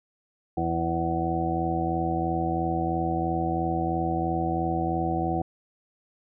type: harmonic tone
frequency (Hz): 83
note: E2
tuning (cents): +12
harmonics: 1 / 2 / 3 / 4 / 6 / 7 / 8 / 9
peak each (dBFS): -33 / -31 / -38 / -29 / -36 / -39 / -39 / -28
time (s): 0.57-5.42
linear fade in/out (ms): 5
effects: none